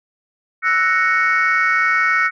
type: chord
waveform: sine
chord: F# dominant seventh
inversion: third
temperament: equal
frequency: 1318.5 / 1480 / 1864.7 / 2217 Hz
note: E6 / F#6 / A#6 / C#7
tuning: 0 / 0 / 0 / 0 cents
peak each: -18 dBFS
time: 0.62-2.31 s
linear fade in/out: 50 ms
effects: tanh soft clip ceiling -7 dBFS